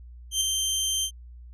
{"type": "tone with ADSR envelope", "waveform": "20% pulse", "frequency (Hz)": 3136, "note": "G7", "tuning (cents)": 0, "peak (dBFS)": -15, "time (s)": [0.31, 1.11], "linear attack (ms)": 100, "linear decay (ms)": 4, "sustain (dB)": -4, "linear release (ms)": 71, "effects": ["added 60 Hz sine -42 dBFS peak until 1.53 s", "resampled to 32000 Hz"]}